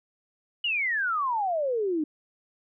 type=exponential sweep; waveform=sine; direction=down; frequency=2960 to 293.7 Hz; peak=-24 dBFS; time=0.64-2.04 s; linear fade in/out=5 ms; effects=none